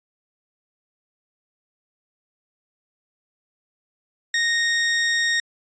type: tone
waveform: sawtooth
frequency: 1859 Hz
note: A#6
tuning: 5 cents flat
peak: -15 dBFS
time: 4.34-5.4 s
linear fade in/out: 2 ms
effects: resampled to 16000 Hz